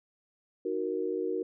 sine chord, D# minor, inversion none, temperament equal, 311.1 / 370 / 466.2 Hz, D#4 / F#4 / A#4, 0 / 0 / 0 cents, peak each -36 / -32 / -33 dBFS, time 0.65-1.43 s, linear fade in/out 5 ms, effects none

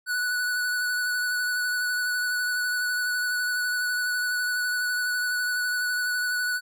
square tone with vibrato, 1480 Hz, F#6, in tune, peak -25 dBFS, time 0.06-6.61 s, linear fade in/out 50 ms, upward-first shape sine, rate 12 Hz, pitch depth 17 cents each way, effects none

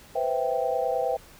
sine chord, C major seventh, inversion third, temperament equal, 493.9 / 523.3 / 659.3 / 784 Hz, B4 / C5 / E5 / G5, 0 / 0 / 0 / 0 cents, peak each -29 dBFS, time 0.15-1.17 s, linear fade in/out 10 ms, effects pink hiss -51 dBFS RMS until 1.39 s

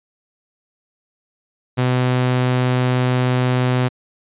sawtooth tone, 126.2 Hz, B2, 38 cents sharp, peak -11 dBFS, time 1.77-3.89 s, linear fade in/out 20 ms, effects resampled to 8000 Hz

